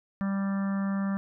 harmonic tone, 196.3 Hz, G3, 3 cents sharp, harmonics 1 / 3 / 4 / 5 / 6 / 7 / 8 / 9, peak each -26 / -42 / -48 / -47 / -42 / -46 / -49 / -46 dBFS, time 0.21-1.17 s, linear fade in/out 0 ms, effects none

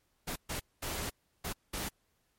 pink noise bursts at uneven times, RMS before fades -37 dBFS, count 5, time 0.27-0.36 / 0.49-0.6 / 0.82-1.1 / 1.44-1.53 / 1.73-1.89 s, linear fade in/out 10 ms, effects pink hiss -75 dBFS RMS until 2.38 s + MP3 64 kbps

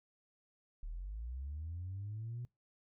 sine linear sweep, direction up, 35.73 to 123.47 Hz, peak -39 dBFS, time 0.83-2.45 s, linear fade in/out 0 ms, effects noise-tail reverb RT60 0.2 s tail -24 dB re dry + tanh soft clip ceiling -36 dBFS

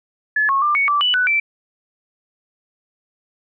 sine tone with pitch steps, 1716 / 1094 / 1189 / 2226 / 1165 / 2967 / 1490 / 2333 Hz, A6 / C#6 / D6 / C#7 / D6 / F#7 / F#6 / D7, -44 / -23 / +21 / +7 / -14 / +4 / +12 / -12 cents, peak -14 dBFS, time 0.36-1.4 s, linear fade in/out 5 ms, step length 130 ms, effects none

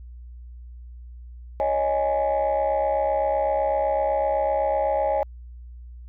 sine chord, C# suspended second, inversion none, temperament equal, 554.4 / 622.3 / 830.6 Hz, C#5 / D#5 / G#5, 0 / 0 / 0 cents, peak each -23 dBFS, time 1.6-5.23 s, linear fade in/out 0 ms, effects tanh soft clip ceiling -15 dBFS + added 60 Hz sine -38 dBFS peak until 6.08 s

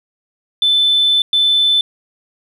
sine tone bursts at uneven times, 3520 Hz, A7, in tune, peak -9 dBFS, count 2, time 0.62-1.22 / 1.33-1.81 s, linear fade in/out 2 ms, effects tanh soft clip ceiling -5 dBFS + 8-bit

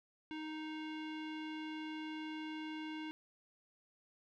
square tone with low-pass filter, 311.1 Hz, D#4, in tune, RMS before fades -44 dBFS, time 0.31-3.11 s, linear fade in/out 0 ms, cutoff 2900 Hz, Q 2.3, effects none

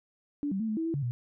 sine tone with pitch steps, 289.5 / 193.8 / 222.3 / 215.7 / 324.8 / 329.7 / 141.7 / 121.4 Hz, D4 / G3 / A3 / A3 / E4 / E4 / C#3 / B2, -25 / -20 / +18 / -34 / -26 / 0 / +38 / -29 cents, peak -28 dBFS, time 0.43-1.11 s, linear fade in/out 0 ms, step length 85 ms, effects none

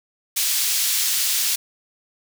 pink high-pass noise, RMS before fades -21 dBFS, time 0.36-1.56 s, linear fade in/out 10 ms, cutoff 3900 Hz, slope 12 dB/octave, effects none

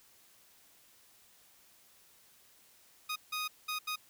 15% pulse tone bursts at uneven times, 1244.5 Hz, D#6, in tune, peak -28 dBFS, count 4, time 3.09-3.16 / 3.32-3.48 / 3.68-3.79 / 3.87-3.96 s, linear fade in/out 10 ms, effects white hiss -63 dBFS RMS until 4.09 s

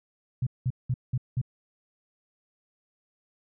sine tone bursts, 125.8 Hz, B2, 32 cents sharp, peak -23 dBFS, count 5, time 0.42-1.415 s, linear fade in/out 5 ms, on 47 ms, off 190 ms, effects none

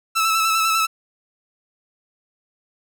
sawtooth tone with vibrato, 1315 Hz, E6, 5 cents flat, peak -13 dBFS, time 0.15-0.87 s, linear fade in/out 20 ms, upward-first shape square, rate 10 Hz, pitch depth 22 cents each way, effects none

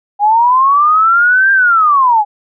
sine linear two-way sweep, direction up then down, 807 to 1600 to 807 Hz, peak -6 dBFS, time 0.19-2.25 s, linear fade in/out 50 ms, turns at 1.52 s, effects none

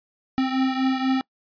square beating tone pair, 261.6 / 265.7 Hz, C4 / C4, 0 / +27 cents, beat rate 4.1 Hz, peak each -22 / -27 dBFS, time 0.38-1.21 s, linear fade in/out 0 ms, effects noise-tail reverb RT60 0.1 s tail -26 dB re dry + resampled to 11025 Hz

